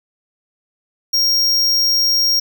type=tone; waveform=square; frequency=5580 Hz; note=F8; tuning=2 cents flat; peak=-13 dBFS; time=1.13-2.4 s; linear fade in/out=10 ms; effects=none